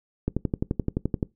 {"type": "click train", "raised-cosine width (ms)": 3, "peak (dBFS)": -11, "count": 12, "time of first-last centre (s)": [0.28, 1.228], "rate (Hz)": 11.6, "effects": ["noise-tail reverb RT60 0.2 s tail -22 dB re dry"]}